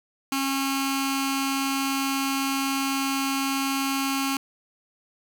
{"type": "tone with notch filter", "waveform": "15% pulse", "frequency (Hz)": 272.1, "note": "C#4", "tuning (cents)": -32, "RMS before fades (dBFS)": -26, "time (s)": [0.32, 4.37], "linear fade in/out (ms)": 2, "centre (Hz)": 550, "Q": 0.57, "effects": ["8-bit"]}